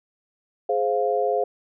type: chord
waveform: sine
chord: F minor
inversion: first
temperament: just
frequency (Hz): 419.1 / 523.8 / 698.5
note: Ab4 / C5 / F5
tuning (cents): +16 / +2 / 0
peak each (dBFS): -24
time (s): 0.69-1.44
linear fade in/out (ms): 5
effects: none